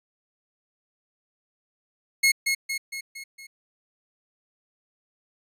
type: tone with echo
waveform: sawtooth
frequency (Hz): 2168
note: C#7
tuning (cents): -39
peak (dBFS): -13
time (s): 2.23-2.32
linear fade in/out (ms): 10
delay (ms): 230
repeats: 5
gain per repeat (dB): -5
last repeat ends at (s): 3.47
effects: resampled to 32000 Hz